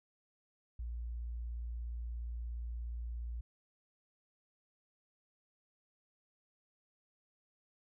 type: tone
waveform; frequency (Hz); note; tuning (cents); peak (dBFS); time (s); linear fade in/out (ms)
sine; 58.5; A#1; +7; -38; 0.79-3.41; 5
effects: none